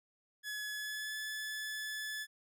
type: tone with pitch glide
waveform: sawtooth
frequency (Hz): 1699 to 1725.7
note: G#6 to A6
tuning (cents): +39 to -34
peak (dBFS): -35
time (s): 0.43-2.27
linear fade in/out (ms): 50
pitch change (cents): +27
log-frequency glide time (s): 0.7-1.16
effects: none